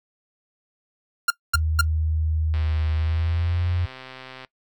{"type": "tone bursts", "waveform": "45% pulse", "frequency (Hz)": 1396.9, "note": "F6", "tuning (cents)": 0, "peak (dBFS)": -15, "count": 3, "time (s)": [1.28, 1.812], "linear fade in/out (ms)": 5, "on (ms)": 24, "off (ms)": 230}
{"type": "tone with pitch glide", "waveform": "sine", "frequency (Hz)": [78.7, 88.34], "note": ["D#2", "F2"], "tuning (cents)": [20, 20], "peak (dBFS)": -20, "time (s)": [1.54, 3.86], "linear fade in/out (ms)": 10, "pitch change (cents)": 200, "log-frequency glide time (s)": [2.94, 3.67]}
{"type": "click train", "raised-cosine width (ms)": 0.3, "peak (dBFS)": -23, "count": 249, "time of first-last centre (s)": [2.54, 4.448], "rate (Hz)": 130}
{"effects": ["noise-tail reverb RT60 0.1 s tail -21 dB re dry"]}